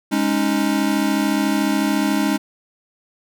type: chord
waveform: square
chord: Ab suspended fourth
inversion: none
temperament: equal with one note detuned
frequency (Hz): 206.5 / 277.2 / 311.1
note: Ab3 / Db4 / Eb4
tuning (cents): -10 / 0 / 0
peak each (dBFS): -22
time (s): 0.11-2.38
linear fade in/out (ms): 20
effects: none